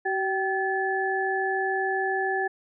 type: tone cluster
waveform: sine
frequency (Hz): 380.5 / 773 / 1726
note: F#4 / G5 / A6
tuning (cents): +48 / -24 / -34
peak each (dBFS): -28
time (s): 0.05-2.48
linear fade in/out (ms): 10
effects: none